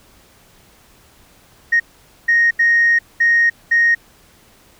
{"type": "tone bursts at uneven times", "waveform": "sine", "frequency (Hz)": 1864.7, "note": "A#6", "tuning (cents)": 0, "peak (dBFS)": -9, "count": 5, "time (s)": [[1.72, 1.8], [2.28, 2.51], [2.59, 2.99], [3.2, 3.5], [3.71, 3.95]], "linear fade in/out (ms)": 10, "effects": ["tanh soft clip ceiling -6 dBFS", "pink hiss -50 dBFS RMS until 4.79 s"]}